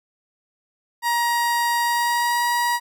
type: tone with pitch glide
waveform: 30% pulse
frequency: 947 to 958 Hz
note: A#5 to A#5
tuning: +27 to +47 cents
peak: -16 dBFS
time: 1.02-2.8 s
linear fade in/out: 50 ms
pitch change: +20 cents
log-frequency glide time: 1.8-2.47 s
effects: none